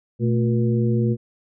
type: harmonic tone with a mistuned harmonic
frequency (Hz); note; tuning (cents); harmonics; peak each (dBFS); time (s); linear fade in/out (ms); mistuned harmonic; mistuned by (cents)
119.5; A#2; +43; 1 / 2 / 3 / 4; -19 / -22 / -26 / -30; 0.19-1.17; 50; 2; -120
effects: none